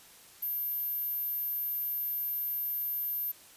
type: tone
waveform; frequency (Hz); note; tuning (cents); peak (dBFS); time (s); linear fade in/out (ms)
sine; 12980; G#9; -41; -30; 0.42-3.32; 10
effects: white hiss -55 dBFS RMS until 3.56 s + resampled to 32000 Hz